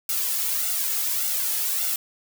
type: noise with flanger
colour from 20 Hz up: blue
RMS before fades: -25 dBFS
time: 0.09-1.96 s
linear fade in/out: 2 ms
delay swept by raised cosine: 1.4 to 2.38 ms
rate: 1.7 Hz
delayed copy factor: +0.8
effects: none